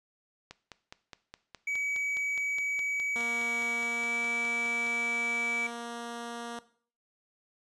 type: click train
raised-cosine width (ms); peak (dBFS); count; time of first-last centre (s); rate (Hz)
0.2; -26; 22; 0.51-4.867; 4.82
type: tone with pitch glide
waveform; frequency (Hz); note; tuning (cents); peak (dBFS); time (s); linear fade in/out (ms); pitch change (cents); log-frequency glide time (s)
triangle; 2275 to 2303; C#7 to D7; +44 to -34; -28; 1.67-5.67; 5; +22; 3.67-4.14
type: tone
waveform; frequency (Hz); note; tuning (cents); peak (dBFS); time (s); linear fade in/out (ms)
10% pulse; 235.5; A#3; +18; -29; 3.16-6.59; 0
effects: noise-tail reverb RT60 0.5 s tail -17 dB re dry + resampled to 24000 Hz